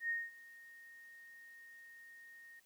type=tone with ADSR envelope; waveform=sine; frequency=1854 Hz; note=A#6; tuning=10 cents flat; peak=-33 dBFS; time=0-2.6 s; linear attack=93 ms; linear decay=210 ms; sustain=-21 dB; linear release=10 ms; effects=white hiss -71 dBFS RMS until 2.65 s + high-pass 60 Hz 12 dB/octave